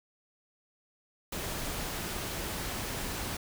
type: noise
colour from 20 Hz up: pink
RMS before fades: -36 dBFS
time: 1.32-3.37 s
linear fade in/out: 5 ms
effects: none